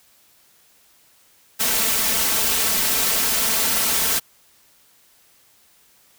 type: noise with comb filter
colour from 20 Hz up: white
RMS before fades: -20 dBFS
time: 1.59-4.2 s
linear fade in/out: 20 ms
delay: 4.5 ms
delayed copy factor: +0.6
effects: white hiss -56 dBFS RMS until 6.18 s